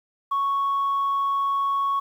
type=tone; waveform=sine; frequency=1108.7 Hz; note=C#6; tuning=in tune; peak=-19 dBFS; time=0.31-2 s; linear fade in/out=10 ms; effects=tanh soft clip ceiling -18 dBFS + 9-bit